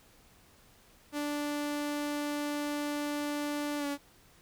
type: tone with pitch glide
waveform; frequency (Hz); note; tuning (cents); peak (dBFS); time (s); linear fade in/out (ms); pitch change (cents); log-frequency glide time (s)
sawtooth; 292.9 to 284.9; D4 to C#4; -5 to +48; -28; 1.12-3.98; 50; -47; 3.78-3.86
effects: pink hiss -61 dBFS RMS until 4.41 s